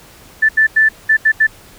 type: tone bursts at uneven times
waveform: sine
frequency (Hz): 1760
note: A6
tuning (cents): 0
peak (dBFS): -7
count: 6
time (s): 0.42-0.49 / 0.57-0.67 / 0.76-0.89 / 1.09-1.17 / 1.25-1.32 / 1.4-1.47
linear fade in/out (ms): 10
effects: pink hiss -42 dBFS RMS until 1.78 s